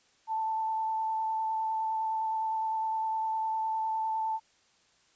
sine tone with vibrato, 883 Hz, A5, 6 cents sharp, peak -28 dBFS, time 0.27-4.4 s, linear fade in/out 50 ms, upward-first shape square, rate 9.8 Hz, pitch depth 9 cents each way, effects white hiss -66 dBFS RMS until 5.15 s + resampled to 16000 Hz

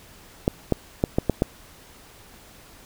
clicks, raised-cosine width 2 ms, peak -5 dBFS, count 6, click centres 0.479 / 0.723 / 1.039 / 1.185 / 1.297 / 1.421 s, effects pink hiss -49 dBFS RMS until 2.85 s

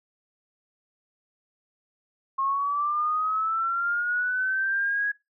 sine linear sweep, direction up, 1074 to 1667 Hz, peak -23 dBFS, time 2.38-5.12 s, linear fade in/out 10 ms, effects noise-tail reverb RT60 0.2 s tail -19 dB re dry

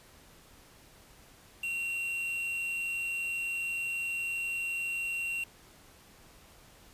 triangle tone with quantisation, 2746 Hz, F7, 30 cents flat, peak -30 dBFS, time 1.63-5.44 s, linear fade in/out 5 ms, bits 7, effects pink hiss -57 dBFS RMS until 6.93 s + resampled to 32000 Hz

